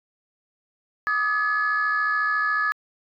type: tone cluster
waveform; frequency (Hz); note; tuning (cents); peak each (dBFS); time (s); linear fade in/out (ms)
sine; 1184 / 1258 / 1706; D6 / D#6 / G#6; +14 / +19 / +46; -30 / -24 / -21; 1.07-2.72; 0
effects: tanh soft clip ceiling -15 dBFS